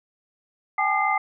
sine tone cluster, 780 / 846 / 1209 / 2079 Hz, G5 / G#5 / D6 / C7, -9 / +32 / +50 / -12 cents, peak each -25 dBFS, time 0.78-1.18 s, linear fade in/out 5 ms, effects none

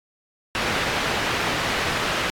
white low-pass noise, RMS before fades -25 dBFS, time 0.55-2.3 s, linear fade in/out 0 ms, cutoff 2600 Hz, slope 12 dB/octave, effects AAC 64 kbps

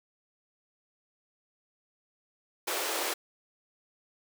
pink high-pass noise, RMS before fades -32 dBFS, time 2.67-3.14 s, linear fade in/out 10 ms, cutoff 340 Hz, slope 48 dB/octave, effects none

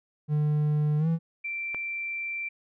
triangle tone with pitch glide, 150 to 164.52 Hz, D3 to E3, +37 to -3 cents, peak -20 dBFS, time 0.28-1.19 s, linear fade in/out 50 ms, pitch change +160 cents, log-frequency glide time 0.98-1.08 s
sine tone, 2349 Hz, D7, in tune, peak -30 dBFS, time 1.44-2.49 s, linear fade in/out 10 ms
click, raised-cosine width 0.5 ms, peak -22 dBFS, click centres 1.746 s
effects none

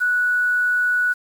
sine tone, 1473 Hz, F#6, 8 cents flat, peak -16 dBFS, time 0-1.14 s, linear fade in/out 20 ms, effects 7-bit

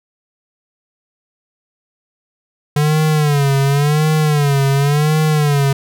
square tone with vibrato, 146.2 Hz, D3, 7 cents flat, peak -12 dBFS, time 2.76-5.73 s, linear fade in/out 5 ms, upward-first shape sine, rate 0.92 Hz, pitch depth 110 cents each way, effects none

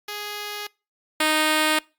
5% pulse tone pair in turn, 415.3 / 309.7 Hz, G#4 / D#4, 0 / -8 cents, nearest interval perfect fourth, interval 508 cents, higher first, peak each -19 / -7 dBFS, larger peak second, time 0.08-0.67 / 1.2-1.79 s, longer neither, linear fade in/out 5 ms, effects noise-tail reverb RT60 0.3 s tail -25 dB re dry + Opus 48 kbps

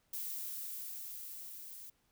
violet noise with level ramp, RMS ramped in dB -40 to -50 dBFS, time 0.13-1.9 s, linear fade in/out 5 ms, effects pink hiss -75 dBFS RMS until 2.11 s

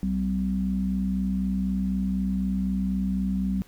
harmonic tone, 64 Hz, C2, 38 cents flat, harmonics 1 / 3 / 4, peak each -31 / -24 / -34 dBFS, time 0.03-3.62 s, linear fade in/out 0 ms, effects pink hiss -56 dBFS RMS until 3.67 s

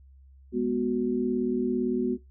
sine tone cluster, 208.6 / 246.4 / 369.3 Hz, G#3 / B3 / F#4, +8 / -4 / -3 cents, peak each -32 / -27 / -27 dBFS, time 0.52-2.18 s, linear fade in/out 50 ms, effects noise-tail reverb RT60 0.2 s tail -19 dB re dry + added 67 Hz sine -50 dBFS peak until 2.3 s

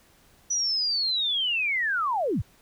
sine linear sweep, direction down, 5940 to 55.4 Hz, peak -23 dBFS, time 0.5-2.42 s, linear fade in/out 10 ms, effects pink hiss -59 dBFS RMS until 2.61 s

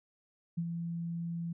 sine tone with ADSR envelope, 168.9 Hz, E3, 42 cents sharp, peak -29 dBFS, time 0.57-1.53 s, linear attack 13 ms, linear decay 58 ms, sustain -5 dB, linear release 8 ms, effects none

